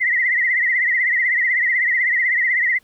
sine tone with vibrato, 1979 Hz, B6, 3 cents sharp, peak -15 dBFS, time 0-2.79 s, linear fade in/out 20 ms, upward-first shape triangle, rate 16 Hz, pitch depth 120 cents each way, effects pink hiss -58 dBFS RMS until 2.83 s

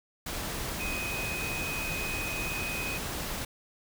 sine tone in noise, 2509 Hz, D#7, 14 cents sharp, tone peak -34 dBFS, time 0.8-2.98 s, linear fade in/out 5 ms, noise pink, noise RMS -35 dBFS, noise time 0.26-3.45 s, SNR -2 dB, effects none

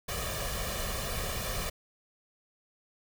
pink noise with comb filter, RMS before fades -34 dBFS, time 0.08-1.7 s, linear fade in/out 10 ms, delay 1.7 ms, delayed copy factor +0.7, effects none

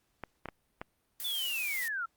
clicks, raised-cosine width 0.5 ms, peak -23 dBFS, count 4, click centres 0.237 / 0.457 / 0.487 / 0.815 s
blue noise, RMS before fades -39 dBFS, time 1.2-1.88 s, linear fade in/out 0 ms
sine linear sweep, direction down, 3536 to 1310 Hz, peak -32 dBFS, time 1.24-2.06 s, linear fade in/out 10 ms
effects pink hiss -75 dBFS RMS until 2.16 s + Opus 48 kbps

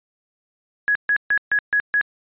sine tone bursts, 1673 Hz, G#6, 12 cents sharp, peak -15 dBFS, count 6, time 0.88-2.012 s, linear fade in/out 0 ms, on 72 ms, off 140 ms, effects resampled to 8000 Hz

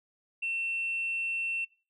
sine tone, 2700 Hz, E7, 41 cents sharp, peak -29 dBFS, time 0.42-1.65 s, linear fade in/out 10 ms, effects noise-tail reverb RT60 0.4 s tail -21 dB re dry + tanh soft clip ceiling -25 dBFS

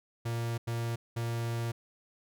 45% pulse tone bursts at uneven times, 116.7 Hz, A#2, 2 cents sharp, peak -31 dBFS, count 3, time 0.25-0.58 / 0.67-0.96 / 1.16-1.72 s, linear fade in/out 10 ms, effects none

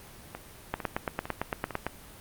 two click trains, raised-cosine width 0.5 ms, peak -13 / -21 dBFS, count 11 / 4, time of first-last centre 0.74-1.866 / 0.35-1.707 s, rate 8.88 / 2.21 Hz, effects pink hiss -49 dBFS RMS until 2.2 s + Opus 32 kbps

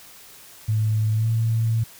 sine tone with pitch glide, 108.6 to 113.21 Hz, A2 to A2, -22 to +50 cents, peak -18 dBFS, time 0.68-1.84 s, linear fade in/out 10 ms, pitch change +72 cents, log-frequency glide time 1.14-1.29 s, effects white hiss -46 dBFS RMS until 1.99 s

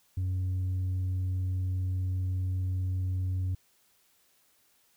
triangle tone with tanh clipping, 92.5 Hz, F#2, in tune, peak -28 dBFS, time 0.17-3.55 s, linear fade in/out 5 ms, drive 7 dB, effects white hiss -67 dBFS RMS until 4.96 s

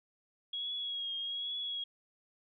sine tone with vibrato, 3309 Hz, G#7, 7 cents flat, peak -35 dBFS, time 0.53-1.84 s, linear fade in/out 5 ms, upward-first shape triangle, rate 1.2 Hz, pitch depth 43 cents each way, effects none

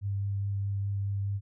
sine tone with vibrato, 99.6 Hz, G2, 28 cents sharp, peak -28 dBFS, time 0.01-1.41 s, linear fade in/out 50 ms, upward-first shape triangle, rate 4.8 Hz, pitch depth 12 cents each way, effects none

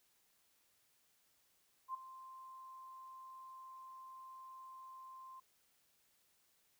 sine tone with ADSR envelope, 1046.5 Hz, C6, in tune, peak -37 dBFS, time 1.88-5.4 s, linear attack 63 ms, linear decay 9 ms, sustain -14 dB, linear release 6 ms, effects white hiss -75 dBFS RMS until 6.79 s

